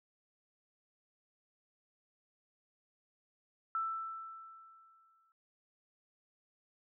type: tone with exponential decay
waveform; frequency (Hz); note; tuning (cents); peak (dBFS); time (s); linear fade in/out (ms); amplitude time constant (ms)
sine; 1327; E6; +11; -31; 3.75-5.32; 1; 340
effects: noise-tail reverb RT60 0.1 s tail -18 dB re dry